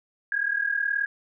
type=tone pair together; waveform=sine; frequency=1618.2 / 1657 Hz; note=G#6 / G#6; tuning=-45 / -4 cents; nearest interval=unison; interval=41 cents; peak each=-26 / -26 dBFS; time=0.32-1.06 s; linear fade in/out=2 ms; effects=none